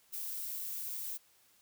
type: noise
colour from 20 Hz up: violet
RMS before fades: -40 dBFS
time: 0.12-1.18 s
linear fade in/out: 20 ms
effects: white hiss -67 dBFS RMS until 1.61 s